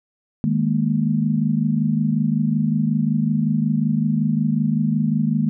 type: chord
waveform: sine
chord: D# suspended fourth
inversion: none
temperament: equal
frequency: 155.56 / 207.7 / 233.1 Hz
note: D#3 / G#3 / A#3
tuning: 0 / 0 / 0 cents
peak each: -21 dBFS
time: 0.44-5.49 s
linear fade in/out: 0 ms
effects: none